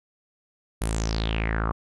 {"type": "tone with low-pass filter sweep", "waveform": "sawtooth", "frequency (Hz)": 55, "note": "A1", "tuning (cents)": 0, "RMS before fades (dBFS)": -26, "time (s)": [0.81, 1.72], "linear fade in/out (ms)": 10, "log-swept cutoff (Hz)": [11000, 1100], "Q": 6, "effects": []}